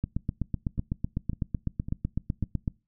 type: two click trains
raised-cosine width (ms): 5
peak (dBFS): -23 / -15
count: 4 / 22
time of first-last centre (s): 0.78-2.437 / 0.04-2.678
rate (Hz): 1.81 / 7.96
effects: noise-tail reverb RT60 0.3 s tail -24 dB re dry